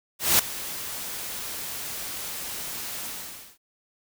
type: noise with ADSR envelope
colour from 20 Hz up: white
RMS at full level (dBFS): -17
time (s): 0.19-3.58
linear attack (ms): 200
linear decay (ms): 7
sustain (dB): -17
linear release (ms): 530
effects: none